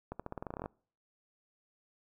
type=accelerating click train; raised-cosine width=1 ms; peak=-25 dBFS; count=14; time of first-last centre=0.12-0.659 s; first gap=76 ms; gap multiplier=0.89; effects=noise-tail reverb RT60 0.5 s tail -26 dB re dry